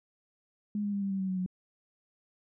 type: tone with pitch steps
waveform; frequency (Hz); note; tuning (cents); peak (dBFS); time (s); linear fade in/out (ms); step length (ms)
sine; 207.7 / 204 / 200.4 / 196.84 / 193.34 / 189.91 / 186.54 / 183.23; G#3 / G#3 / G3 / G3 / G3 / F#3 / F#3 / F#3; 0 / -31 / +38 / +7 / -24 / +45 / +14 / -17; -29; 0.75-1.462; 2; 89
effects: none